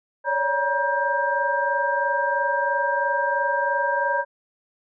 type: tone cluster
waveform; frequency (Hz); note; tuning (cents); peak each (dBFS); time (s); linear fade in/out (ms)
sine; 554 / 577 / 952 / 1585; C#5 / D5 / A#5 / G6; -1 / -31 / +36 / +19; -27 / -29 / -23 / -25; 0.24-4.25; 50
effects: none